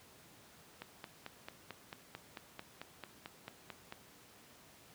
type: click train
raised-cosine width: 0.3 ms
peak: -28 dBFS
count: 15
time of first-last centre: 0.82-3.924 s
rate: 4.51 Hz
effects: pink hiss -60 dBFS RMS until 4.94 s + high-pass 100 Hz 12 dB/octave